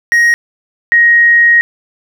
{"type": "tone pair in turn", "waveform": ["triangle", "sine"], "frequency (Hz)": [1880, 1880], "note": ["A#6", "A#6"], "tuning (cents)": [14, 14], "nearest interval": "unison", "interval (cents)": 0, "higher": "neither", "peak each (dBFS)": -4, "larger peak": "neither", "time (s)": [[0.12, 0.34], [0.92, 1.61]], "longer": "second", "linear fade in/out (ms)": 0, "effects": []}